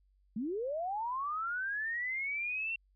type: linear sweep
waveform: sine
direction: up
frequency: 199.1 to 2738 Hz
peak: -33 dBFS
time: 0.36-2.76 s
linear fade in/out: 5 ms
effects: added 48 Hz sine -66 dBFS peak until 2.95 s